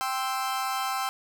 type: chord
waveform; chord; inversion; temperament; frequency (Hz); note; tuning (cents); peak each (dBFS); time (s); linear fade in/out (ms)
40% pulse; C major; second; equal; 784 / 1046.5 / 1318.5; G5 / C6 / E6; 0 / 0 / 0; -30 / -32 / -31; 0.01-1.09; 0
effects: none